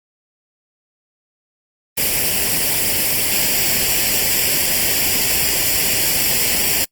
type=noise with comb filter; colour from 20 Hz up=white; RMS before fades=-17 dBFS; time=1.97-6.85 s; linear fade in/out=10 ms; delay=0.39 ms; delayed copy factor=+0.7; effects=noise-tail reverb RT60 0.1 s tail -26 dB re dry + Opus 24 kbps